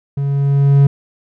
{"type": "tone with level ramp", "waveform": "triangle", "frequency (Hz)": 140, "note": "C#3", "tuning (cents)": 18, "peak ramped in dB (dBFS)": [-14, -3], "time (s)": [0.17, 0.87], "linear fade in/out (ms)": 5, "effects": []}